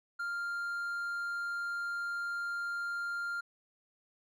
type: tone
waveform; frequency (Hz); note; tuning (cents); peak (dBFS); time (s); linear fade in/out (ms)
triangle; 1396.9; F6; 0; -32; 0.19-3.41; 10
effects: none